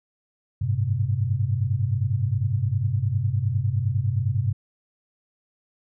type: tone cluster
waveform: sine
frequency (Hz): 97.3 / 107.1 / 129.8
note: G2 / A2 / C3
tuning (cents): -12 / -46 / -13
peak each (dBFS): -25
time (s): 0.61-4.53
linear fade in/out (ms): 10
effects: none